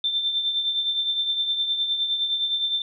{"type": "tone with tremolo", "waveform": "sine", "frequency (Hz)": 3563, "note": "A7", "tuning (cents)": 21, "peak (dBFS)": -19, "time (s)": [0.04, 2.82], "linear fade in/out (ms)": 2, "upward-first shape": "triangle", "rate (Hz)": 9.7, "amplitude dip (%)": 60, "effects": []}